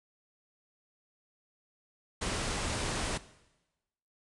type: low-pass noise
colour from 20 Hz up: pink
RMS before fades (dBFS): -34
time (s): 2.21-3.18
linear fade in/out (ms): 10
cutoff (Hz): 10000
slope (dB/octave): 96
effects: noise-tail reverb RT60 1.0 s tail -17 dB re dry